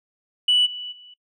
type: tone with level steps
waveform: sine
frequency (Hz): 2960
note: F#7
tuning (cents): 0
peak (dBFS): -13 / -30 / -43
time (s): 0.48-1.14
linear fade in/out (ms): 5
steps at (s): 0.65 / 0.91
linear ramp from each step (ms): 20
effects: noise-tail reverb RT60 0.1 s tail -23 dB re dry + tanh soft clip ceiling -11 dBFS